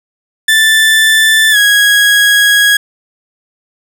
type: tone with pitch glide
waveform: 30% pulse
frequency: 1763 to 1654.5 Hz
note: A6 to G#6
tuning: +3 to -7 cents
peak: -3 dBFS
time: 0.48-2.77 s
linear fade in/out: 5 ms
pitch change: -110 cents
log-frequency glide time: 1.51-1.57 s
effects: none